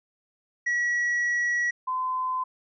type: tone pair in turn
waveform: triangle / sine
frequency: 1926 / 1024.4 Hz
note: B6 / C6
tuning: -44 / -37 cents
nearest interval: major seventh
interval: 1093 cents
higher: first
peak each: -21 / -25 dBFS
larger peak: first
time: 0.66-1.71 / 1.87-2.44 s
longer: first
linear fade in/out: 10 ms
effects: resampled to 16000 Hz